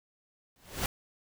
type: noise with exponential growth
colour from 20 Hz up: pink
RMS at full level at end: -28 dBFS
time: 0.56-0.86 s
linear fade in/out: 1 ms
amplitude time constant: 64 ms
effects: none